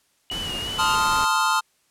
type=tone with vibrato; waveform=sine; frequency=2915 Hz; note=F#7; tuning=26 cents flat; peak=-28 dBFS; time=0.3-0.95 s; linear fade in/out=0 ms; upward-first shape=sine; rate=2.8 Hz; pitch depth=47 cents each way
type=noise; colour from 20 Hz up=pink; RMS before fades=-33 dBFS; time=0.31-1.25 s; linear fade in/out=5 ms
type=chord; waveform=square; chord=F dominant seventh; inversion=first; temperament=equal with one note detuned; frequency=880 / 1039.3 / 1244.5 / 1396.9 Hz; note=A5 / C6 / Eb6 / F6; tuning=0 / -12 / 0 / 0 cents; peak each=-25 dBFS; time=0.78-1.61 s; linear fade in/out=20 ms
effects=white hiss -65 dBFS RMS until 1.9 s + low-pass 11000 Hz 12 dB/octave